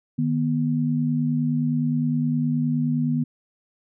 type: tone pair together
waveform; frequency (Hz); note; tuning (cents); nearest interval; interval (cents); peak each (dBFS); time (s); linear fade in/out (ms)
sine; 153.55 / 243.2; D#3 / B3; -23 / -26; minor sixth; 797; -23 / -22; 0.18-3.24; 10
effects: none